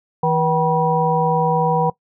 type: harmonic tone with a mistuned harmonic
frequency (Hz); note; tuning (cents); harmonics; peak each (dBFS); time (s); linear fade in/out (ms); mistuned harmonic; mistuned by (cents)
161.5; E3; -35; 1 / 3 / 5 / 6; -20 / -20 / -20 / -20; 0.23-1.9; 5; 5; -88
effects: noise-tail reverb RT60 0.1 s tail -20 dB re dry